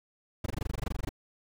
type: noise bursts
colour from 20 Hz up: brown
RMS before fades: -31 dBFS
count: 16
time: 0.44-1.092 s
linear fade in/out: 5 ms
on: 22 ms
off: 20 ms
effects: none